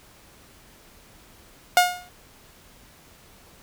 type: tone with exponential decay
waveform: sawtooth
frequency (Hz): 717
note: F5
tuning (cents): +45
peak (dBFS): -7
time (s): 1.77-2.09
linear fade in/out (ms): 1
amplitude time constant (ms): 68
effects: pink hiss -52 dBFS RMS until 3.62 s